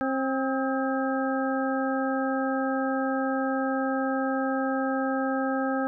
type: harmonic tone with a mistuned harmonic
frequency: 266.4 Hz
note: C4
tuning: 31 cents sharp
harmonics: 1 / 2 / 3 / 5 / 6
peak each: -27 / -30 / -32 / -34 / -35 dBFS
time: 0.01-5.87 s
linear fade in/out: 0 ms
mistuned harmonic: 5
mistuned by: -60 cents
effects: none